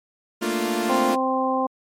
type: chord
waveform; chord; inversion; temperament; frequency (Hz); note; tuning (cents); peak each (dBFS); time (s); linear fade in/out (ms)
sawtooth; Bb major seventh; third; equal; 220 / 233.1 / 293.7 / 349.2; A3 / Bb3 / D4 / F4; 0 / 0 / 0 / 0; -24 / -24 / -27 / -21; 0.41-1.16; 20
type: harmonic tone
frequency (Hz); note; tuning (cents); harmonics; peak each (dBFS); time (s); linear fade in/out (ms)
261.4; C4; -1; 1 / 2 / 3 / 4; -25 / -25 / -25 / -25; 0.89-1.67; 10
effects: MP3 64 kbps